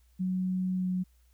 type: tone with pitch glide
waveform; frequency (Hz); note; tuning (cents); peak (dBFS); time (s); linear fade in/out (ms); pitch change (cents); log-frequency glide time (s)
sine; 185 to 183.4; F#3 to F#3; 0 to -15; -27; 0.19-1.04; 20; -15; 0.75-0.88
effects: added 60 Hz sine -60 dBFS peak until 1.33 s + white hiss -72 dBFS RMS until 1.33 s